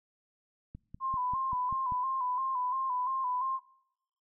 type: click train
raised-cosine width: 5 ms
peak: -31 dBFS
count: 7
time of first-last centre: 0.75-1.922 s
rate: 5.12 Hz
type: tone with vibrato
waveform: sine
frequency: 1028 Hz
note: C6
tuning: 31 cents flat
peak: -29 dBFS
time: 1-3.6 s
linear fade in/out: 50 ms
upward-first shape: square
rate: 2.9 Hz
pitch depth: 52 cents each way
effects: noise-tail reverb RT60 0.9 s tail -25 dB re dry